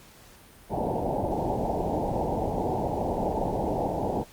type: low-pass noise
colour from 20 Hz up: white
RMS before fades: -28 dBFS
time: 0.69-4.25 s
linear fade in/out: 50 ms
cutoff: 900 Hz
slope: 96 dB/octave
effects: pink hiss -52 dBFS RMS until 4.32 s + Opus 48 kbps